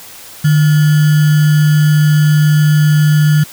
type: tone with sample-and-hold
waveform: sine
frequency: 151.2 Hz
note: D#3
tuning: 49 cents flat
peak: -6 dBFS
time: 0.44-3.44 s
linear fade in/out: 10 ms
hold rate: 1575 Hz
effects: white hiss -34 dBFS RMS until 3.52 s